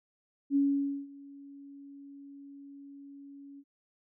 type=tone with ADSR envelope; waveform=sine; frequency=280 Hz; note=C#4; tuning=18 cents sharp; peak=-22 dBFS; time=0.5-3.64 s; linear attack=58 ms; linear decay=510 ms; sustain=-24 dB; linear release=52 ms; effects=none